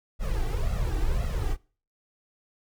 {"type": "noise with flanger", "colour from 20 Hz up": "brown", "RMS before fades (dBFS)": -26, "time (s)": [0.19, 1.57], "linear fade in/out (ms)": 50, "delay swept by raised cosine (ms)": [1.5, 2.6], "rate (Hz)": 1.9, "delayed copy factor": 0.85, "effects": ["noise-tail reverb RT60 0.4 s tail -23 dB re dry"]}